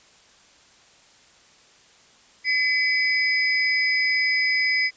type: tone cluster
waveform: sine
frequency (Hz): 2020 / 2278 / 5020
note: B6 / C#7 / D#8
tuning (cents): +39 / +47 / +15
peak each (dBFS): -21 / -24 / -27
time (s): 2.44-4.91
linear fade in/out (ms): 50
effects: white hiss -54 dBFS RMS until 4.96 s + resampled to 16000 Hz